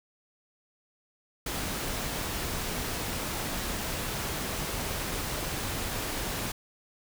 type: noise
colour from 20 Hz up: pink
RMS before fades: -33 dBFS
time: 1.46-6.52 s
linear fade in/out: 5 ms
effects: none